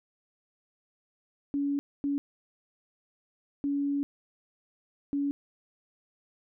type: tone bursts at uneven times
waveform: sine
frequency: 283.1 Hz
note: C#4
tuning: 37 cents sharp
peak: -26 dBFS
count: 4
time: 1.54-1.79 / 2.04-2.18 / 3.64-4.03 / 5.13-5.31 s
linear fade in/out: 0 ms
effects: none